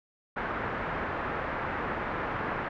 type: low-pass noise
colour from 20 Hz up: white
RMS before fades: -33 dBFS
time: 0.36-2.69 s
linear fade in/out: 10 ms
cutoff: 1700 Hz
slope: 24 dB/octave
effects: none